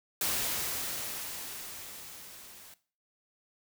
white noise with level ramp, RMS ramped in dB -30 to -52 dBFS, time 0.21-2.74 s, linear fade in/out 2 ms, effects noise-tail reverb RT60 0.4 s tail -17 dB re dry

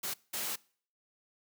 white noise bursts at uneven times, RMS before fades -36 dBFS, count 2, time 0.03-0.14 / 0.33-0.56 s, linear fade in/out 10 ms, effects noise-tail reverb RT60 0.5 s tail -24 dB re dry + high-pass 150 Hz 12 dB/octave

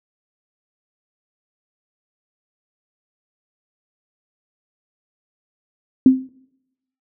sine tone with exponential decay, 260.7 Hz, C4, 6 cents flat, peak -3 dBFS, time 6.06-6.29 s, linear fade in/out 2 ms, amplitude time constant 50 ms, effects noise-tail reverb RT60 0.9 s tail -26 dB re dry

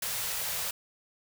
white band-stop noise, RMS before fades -33 dBFS, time 0.02-0.71 s, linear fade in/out 5 ms, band 190 to 440 Hz, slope 48 dB/octave, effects none

